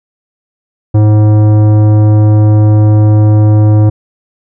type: tone with tanh clipping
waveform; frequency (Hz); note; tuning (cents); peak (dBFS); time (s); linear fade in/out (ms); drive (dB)
sine; 106.3; G#2; +41; -5; 0.94-3.9; 10; 14
effects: none